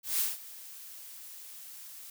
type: noise with ADSR envelope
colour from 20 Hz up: blue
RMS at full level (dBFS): -28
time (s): 0.03-2.1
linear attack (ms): 160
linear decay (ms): 180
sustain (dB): -19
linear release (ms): 3
effects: none